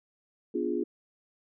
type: chord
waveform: sine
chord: B diminished seventh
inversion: none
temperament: equal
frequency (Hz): 246.9 / 293.7 / 349.2 / 415.3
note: B3 / D4 / F4 / Ab4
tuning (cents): 0 / 0 / 0 / 0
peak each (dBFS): -34 / -34 / -31 / -33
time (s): 0.54-0.84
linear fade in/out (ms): 10
effects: none